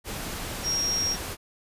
sine tone in noise, 5600 Hz, F8, 4 cents sharp, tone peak -24 dBFS, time 0.63-1.17 s, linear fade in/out 50 ms, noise pink, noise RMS -34 dBFS, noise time 0.04-1.37 s, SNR +7 dB, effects resampled to 32000 Hz

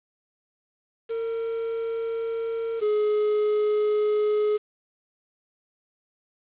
triangle tone pair in turn, 456 / 421.8 Hz, A#4 / G#4, -38 / +27 cents, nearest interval minor second, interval 135 cents, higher first, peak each -24 / -18 dBFS, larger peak second, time 1.09-2.81 / 2.81-4.58 s, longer second, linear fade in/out 20 ms, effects resampled to 8000 Hz + 8-bit

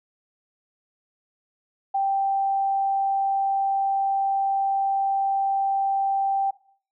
sine tone, 784 Hz, G5, in tune, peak -20 dBFS, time 1.94-6.51 s, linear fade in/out 10 ms, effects noise-tail reverb RT60 0.5 s tail -18 dB re dry

